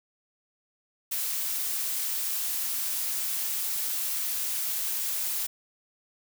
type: noise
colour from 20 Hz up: blue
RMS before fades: -30 dBFS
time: 1.11-5.47 s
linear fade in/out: 10 ms
effects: none